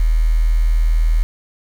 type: tone with quantisation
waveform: sine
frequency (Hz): 40.19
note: E1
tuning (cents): -43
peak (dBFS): -11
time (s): 0-1.23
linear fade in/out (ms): 0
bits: 6
effects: none